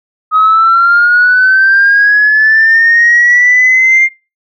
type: linear sweep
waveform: sine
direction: up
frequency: 1258 to 2114 Hz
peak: -3 dBFS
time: 0.31-4.09 s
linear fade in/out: 50 ms
effects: noise-tail reverb RT60 0.3 s tail -22 dB re dry + tanh soft clip ceiling 0 dBFS

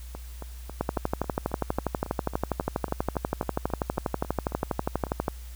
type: two click trains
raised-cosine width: 1 ms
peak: -23 / -11 dBFS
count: 19 / 56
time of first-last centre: 0.15-5.068 / 0.81-5.282 s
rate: 3.66 / 12.3 Hz
effects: added 60 Hz sine -38 dBFS peak until 5.55 s + white hiss -52 dBFS RMS until 5.55 s

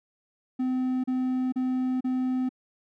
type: tone bursts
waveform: triangle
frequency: 256.1 Hz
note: C4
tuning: 37 cents flat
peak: -22 dBFS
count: 4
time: 0.59-2.492 s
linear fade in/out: 10 ms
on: 450 ms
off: 34 ms
effects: none

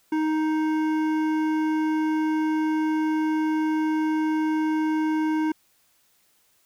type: tone with hard clipping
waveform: triangle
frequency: 312.1 Hz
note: D#4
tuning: 5 cents sharp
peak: -23 dBFS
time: 0.12-5.52 s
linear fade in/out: 5 ms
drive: 16 dB
effects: white hiss -64 dBFS RMS until 6.65 s

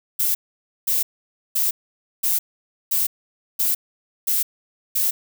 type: noise bursts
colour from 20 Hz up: violet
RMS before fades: -20 dBFS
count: 8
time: 0.19-5.11 s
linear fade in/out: 10 ms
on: 160 ms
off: 520 ms
effects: none

